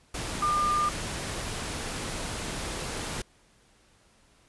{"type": "tone in noise", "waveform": "sine", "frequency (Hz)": 1202, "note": "D6", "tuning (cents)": 40, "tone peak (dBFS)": -23, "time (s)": [0.42, 0.89], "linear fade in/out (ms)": 5, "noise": "pink", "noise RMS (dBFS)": -34, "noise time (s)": [0.14, 3.22], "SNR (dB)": 8, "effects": ["pink hiss -62 dBFS RMS until 4.48 s", "resampled to 24000 Hz"]}